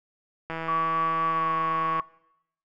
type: click train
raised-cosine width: 0.5 ms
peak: -18 dBFS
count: 245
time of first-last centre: 0.5-1.997 s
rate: 163 Hz
type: tone with pitch glide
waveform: sine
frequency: 1137 to 1112.3 Hz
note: C#6 to C#6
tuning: +44 to +6 cents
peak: -23 dBFS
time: 0.68-2.01 s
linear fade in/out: 5 ms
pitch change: -38 cents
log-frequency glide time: 1.27-1.5 s
effects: noise-tail reverb RT60 0.8 s tail -21 dB re dry